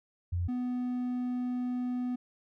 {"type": "tone pair in turn", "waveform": ["sine", "triangle"], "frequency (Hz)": [87.8, 248.3], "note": ["F2", "B3"], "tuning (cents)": [10, 9], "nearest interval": "octave + tritone", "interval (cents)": 1799, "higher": "second", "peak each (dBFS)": [-28, -28], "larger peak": "neither", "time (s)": [[0.32, 0.48], [0.48, 2.16]], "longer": "second", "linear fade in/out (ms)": 10, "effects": []}